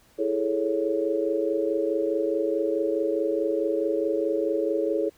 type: chord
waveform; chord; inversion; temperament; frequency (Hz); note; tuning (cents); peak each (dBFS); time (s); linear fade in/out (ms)
sine; A major seventh; second; equal; 329.6 / 415.3 / 440 / 554.4; E4 / G#4 / A4 / C#5; 0 / 0 / 0 / 0; -28; 0.18-5.1; 20
effects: pink hiss -59 dBFS RMS until 5.17 s